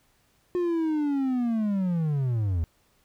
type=linear sweep; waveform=triangle; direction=down; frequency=360 to 77.4 Hz; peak=-21 dBFS; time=0.55-2.64 s; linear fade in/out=0 ms; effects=pink hiss -66 dBFS RMS until 3.04 s